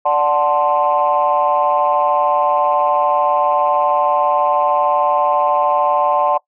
sine chord, D dominant seventh, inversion none, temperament equal, 587.3 / 740 / 880 / 1046.5 Hz, D5 / F#5 / A5 / C6, 0 / 0 / 0 / 0 cents, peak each -17 dBFS, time 0.05-6.38 s, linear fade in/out 10 ms, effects noise-tail reverb RT60 0.1 s tail -21 dB re dry + tanh soft clip ceiling -4 dBFS

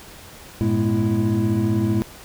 triangle tone cluster, 99.2 / 114.6 / 210.5 / 245.4 / 331.1 Hz, G2 / A#2 / G#3 / B3 / E4, +21 / -29 / +24 / -11 / +8 cents, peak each -24 / -20 / -20 / -27 / -21 dBFS, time 0.61-2.02 s, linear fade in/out 0 ms, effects tanh soft clip ceiling -5 dBFS + pink hiss -42 dBFS RMS until 2.24 s

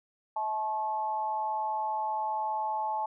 sine tone with amplitude modulation, 865 Hz, A5, 30 cents flat, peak -25 dBFS, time 0.36-3.06 s, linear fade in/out 5 ms, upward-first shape sine, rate 221 Hz, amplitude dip 75%, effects none

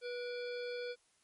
harmonic tone with a mistuned harmonic, 487.8 Hz, B4, 21 cents flat, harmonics 1 / 3 / 5 / 7 / 9 / 10, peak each -39 / -49 / -50 / -54 / -53 / -57 dBFS, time 0.01-0.96 s, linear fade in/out 50 ms, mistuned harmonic 5, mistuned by -69 cents, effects white hiss -72 dBFS RMS until 1.23 s + MP3 48 kbps

